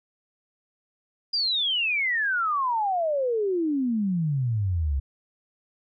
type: exponential sweep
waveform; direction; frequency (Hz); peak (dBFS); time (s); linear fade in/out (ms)
sine; down; 4900 to 65.2; -22; 1.33-5; 10
effects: none